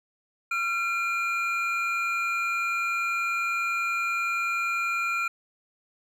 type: tone pair together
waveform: triangle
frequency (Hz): 1369.7 / 2400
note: F6 / D7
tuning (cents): -34 / +37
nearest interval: minor seventh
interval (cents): 971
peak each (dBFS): -26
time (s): 0.51-5.28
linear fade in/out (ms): 5
effects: none